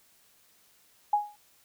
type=tone with exponential decay; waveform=sine; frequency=830.6 Hz; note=G#5; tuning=in tune; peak=-18 dBFS; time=1.13-1.36 s; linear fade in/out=5 ms; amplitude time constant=50 ms; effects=white hiss -63 dBFS RMS until 1.64 s